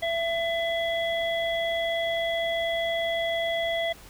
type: harmonic tone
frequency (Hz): 669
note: E5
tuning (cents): +25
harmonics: 1 / 3 / 5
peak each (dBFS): -26 / -31 / -33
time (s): 0.02-3.93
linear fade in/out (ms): 10
effects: added 50 Hz sine -54 dBFS peak until 4.09 s + pink hiss -49 dBFS RMS until 4.09 s